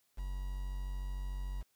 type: tone with quantisation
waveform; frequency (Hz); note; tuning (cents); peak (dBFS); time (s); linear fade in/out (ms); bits
triangle; 46.81; F#1; +21; -34; 0.17-1.63; 20; 9
effects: white hiss -75 dBFS RMS until 1.75 s